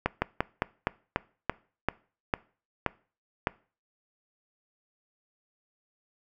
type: slowing click train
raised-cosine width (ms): 0.5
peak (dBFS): -9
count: 11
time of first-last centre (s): 0.06-3.471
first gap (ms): 160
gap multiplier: 1.16
effects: noise-tail reverb RT60 0.4 s tail -22 dB re dry